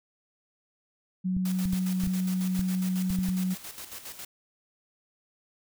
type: tone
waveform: sine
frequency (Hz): 185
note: F#3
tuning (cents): 0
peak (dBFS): -25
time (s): 1.24-3.55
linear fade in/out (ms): 20
type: clicks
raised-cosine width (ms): 5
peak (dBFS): -22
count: 9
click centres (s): 1.367 / 1.656 / 1.733 / 2.037 / 2.072 / 2.593 / 3.104 / 3.188 / 3.288
type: noise with tremolo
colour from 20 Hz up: white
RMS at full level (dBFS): -40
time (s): 1.45-4.25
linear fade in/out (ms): 5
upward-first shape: square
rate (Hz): 7.3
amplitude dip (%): 60
effects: none